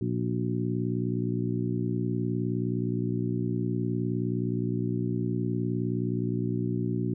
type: harmonic tone with a mistuned harmonic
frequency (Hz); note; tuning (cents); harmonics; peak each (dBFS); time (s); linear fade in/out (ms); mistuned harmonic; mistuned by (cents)
59.4; A#1; +33; 2 / 3 / 4 / 5 / 6; -30 / -32 / -33 / -34 / -35; 0.01-7.14; 5; 6; +51
effects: none